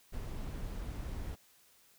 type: noise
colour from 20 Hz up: brown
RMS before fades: -40 dBFS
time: 0.12-1.36 s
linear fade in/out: 20 ms
effects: white hiss -65 dBFS RMS until 1.98 s